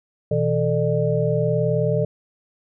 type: tone cluster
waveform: sine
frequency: 122.1 / 161.2 / 440.5 / 599 Hz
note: B2 / E3 / A4 / D5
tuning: -19 / -38 / +2 / +34 cents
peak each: -23 dBFS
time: 0.31-2.05 s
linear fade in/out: 5 ms
effects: none